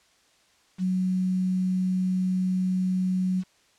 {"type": "tone with quantisation", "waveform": "sine", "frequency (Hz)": 185, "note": "F#3", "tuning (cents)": 0, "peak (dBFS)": -22, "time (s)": [0.78, 3.44], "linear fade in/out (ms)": 50, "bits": 8, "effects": ["white hiss -62 dBFS RMS until 3.78 s", "low-pass 7000 Hz 12 dB/octave"]}